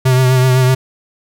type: tone with vibrato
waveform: square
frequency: 128.7 Hz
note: C3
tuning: 28 cents flat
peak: -9 dBFS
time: 0.05-0.75 s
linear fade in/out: 10 ms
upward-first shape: triangle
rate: 7.9 Hz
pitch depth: 38 cents each way
effects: none